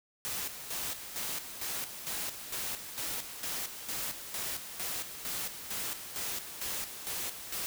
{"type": "noise with tremolo", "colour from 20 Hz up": "white", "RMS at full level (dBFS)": -36, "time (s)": [0.25, 7.66], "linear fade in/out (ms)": 0, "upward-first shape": "square", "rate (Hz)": 2.2, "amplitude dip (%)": 60, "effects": []}